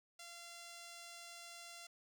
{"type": "tone", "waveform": "5% pulse", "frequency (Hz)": 687, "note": "F5", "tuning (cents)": -29, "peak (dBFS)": -40, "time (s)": [0.19, 1.87], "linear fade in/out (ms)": 5, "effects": []}